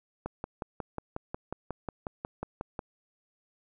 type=click train; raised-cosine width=1 ms; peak=-20 dBFS; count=15; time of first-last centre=0.26-2.792 s; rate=5.53 Hz; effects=none